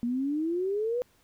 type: exponential sweep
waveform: sine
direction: up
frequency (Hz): 232.7 to 503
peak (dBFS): -26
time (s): 0.03-1.02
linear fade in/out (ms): 0
effects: pink hiss -65 dBFS RMS until 1.23 s

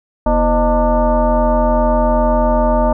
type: tone with frequency modulation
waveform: sine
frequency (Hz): 328.7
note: E4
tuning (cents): -5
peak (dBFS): -10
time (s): 0.26-2.93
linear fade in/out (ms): 5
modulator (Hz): 285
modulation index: 2.2
effects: none

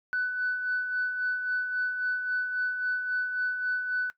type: tone with tremolo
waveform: sine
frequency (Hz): 1495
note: F#6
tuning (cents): +17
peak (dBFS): -23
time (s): 0.13-4.1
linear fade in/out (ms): 0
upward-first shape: sine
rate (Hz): 3.7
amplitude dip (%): 50
effects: noise-tail reverb RT60 0.1 s tail -18 dB re dry + tanh soft clip ceiling -21 dBFS

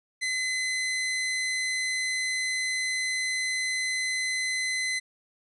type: tone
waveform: sawtooth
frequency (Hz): 2035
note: C7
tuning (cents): -49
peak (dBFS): -23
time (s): 0.21-5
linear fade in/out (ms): 20
effects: resampled to 24000 Hz

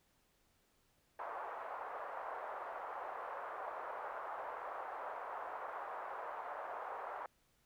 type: band-pass noise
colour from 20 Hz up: white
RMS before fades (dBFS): -45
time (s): 1.19-7.26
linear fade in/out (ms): 2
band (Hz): 550 to 1200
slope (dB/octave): 24
effects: pink hiss -75 dBFS RMS until 7.65 s

